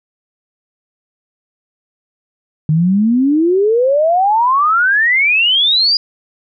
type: exponential sweep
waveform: sine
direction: up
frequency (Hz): 149.8 to 4928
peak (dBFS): -9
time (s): 2.69-5.97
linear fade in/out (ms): 2
effects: none